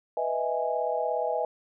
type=chord; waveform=sine; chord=E major seventh; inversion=second; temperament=equal with one note detuned; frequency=493.9 / 622.3 / 659.3 / 827.3 Hz; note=B4 / D#5 / E5 / G#5; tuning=0 / 0 / 0 / -7 cents; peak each=-31 dBFS; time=0.17-1.45 s; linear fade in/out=2 ms; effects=none